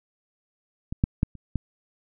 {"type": "clicks", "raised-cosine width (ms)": 5, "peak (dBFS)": [-18, -7, -8, -30, -13], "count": 5, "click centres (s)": [0.925, 1.039, 1.231, 1.353, 1.557], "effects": []}